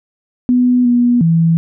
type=tone with pitch steps; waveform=sine; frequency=248 / 242.2 / 165 Hz; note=B3 / B3 / E3; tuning=+7 / -34 / +2 cents; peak=-8 dBFS; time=0.49-1.57 s; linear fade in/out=0 ms; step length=360 ms; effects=none